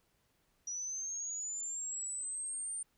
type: linear sweep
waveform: sine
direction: up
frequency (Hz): 5800 to 8970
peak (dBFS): -37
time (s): 0.67-2.83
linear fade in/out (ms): 5
effects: pink hiss -75 dBFS RMS until 2.97 s